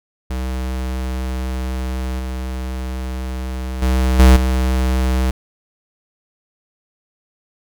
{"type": "tone with level steps", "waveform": "square", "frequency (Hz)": 64, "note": "C2", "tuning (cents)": -38, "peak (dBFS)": [-21, -23, -14, -6, -15], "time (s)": [0.3, 5.31], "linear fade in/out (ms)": 5, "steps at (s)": [2.19, 3.82, 4.19, 4.36], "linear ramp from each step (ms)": 5, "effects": []}